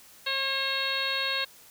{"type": "harmonic tone", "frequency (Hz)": 540, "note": "C#5", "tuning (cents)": -45, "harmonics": [1, 2, 3, 4, 5, 6, 7, 8], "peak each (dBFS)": [-38, -37, -33, -37, -33, -38, -33, -33], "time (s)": [0.26, 1.45], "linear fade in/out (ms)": 10, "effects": ["white hiss -53 dBFS RMS until 1.7 s"]}